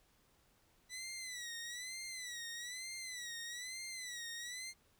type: tone with vibrato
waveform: 15% pulse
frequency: 1975.5 Hz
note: B6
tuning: in tune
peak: -37 dBFS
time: 0.89-4.74 s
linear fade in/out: 50 ms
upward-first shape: sine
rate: 1.1 Hz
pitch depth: 110 cents each way
effects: pink hiss -72 dBFS RMS until 4.99 s